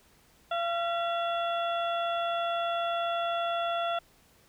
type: harmonic tone with a mistuned harmonic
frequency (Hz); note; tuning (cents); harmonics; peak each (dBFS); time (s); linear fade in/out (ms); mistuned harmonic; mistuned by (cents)
683; F5; -39; 1 / 2 / 3 / 4 / 5; -29 / -33 / -47 / -42 / -39; 0.51-3.99; 5; 3; -82
effects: pink hiss -62 dBFS RMS until 4.48 s